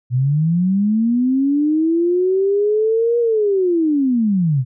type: linear two-way sweep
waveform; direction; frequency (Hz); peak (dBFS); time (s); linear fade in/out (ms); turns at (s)
sine; up then down; 119.6 to 477.3 to 119.6; -13; 0.1-4.65; 50; 3.19
effects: none